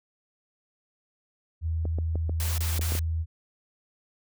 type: tone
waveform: sine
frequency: 81.2 Hz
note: E2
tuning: 26 cents flat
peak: -25 dBFS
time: 1.61-3.26 s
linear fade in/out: 50 ms
type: clicks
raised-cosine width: 2 ms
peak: -21 dBFS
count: 7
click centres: 1.854 / 1.986 / 2.156 / 2.295 / 2.793 / 2.921 / 2.952 s
type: noise bursts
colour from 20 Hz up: white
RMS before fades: -34 dBFS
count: 3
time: 2.4-2.992 s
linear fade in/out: 0 ms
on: 180 ms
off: 26 ms
effects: none